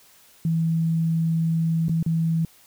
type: tone with dropouts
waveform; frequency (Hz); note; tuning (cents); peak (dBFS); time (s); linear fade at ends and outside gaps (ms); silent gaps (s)
sine; 163.6; E3; -13; -19; 0.45-2.45; 2; 1.884-1.894 / 2.028-2.062
effects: white hiss -54 dBFS RMS until 2.66 s